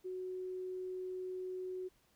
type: tone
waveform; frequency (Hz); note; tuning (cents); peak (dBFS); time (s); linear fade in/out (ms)
sine; 369.7; F#4; -1; -39; 0.04-1.89; 20
effects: pink hiss -72 dBFS RMS until 2.15 s